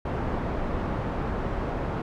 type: low-pass noise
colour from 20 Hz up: pink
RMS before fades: -29 dBFS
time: 0.05-2.02 s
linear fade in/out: 5 ms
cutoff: 1100 Hz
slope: 12 dB/octave
effects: none